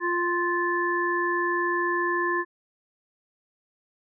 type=harmonic tone; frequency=349.2 Hz; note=F4; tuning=in tune; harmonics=1 / 3 / 5; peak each=-27 / -27 / -27 dBFS; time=0-2.45 s; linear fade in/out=50 ms; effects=none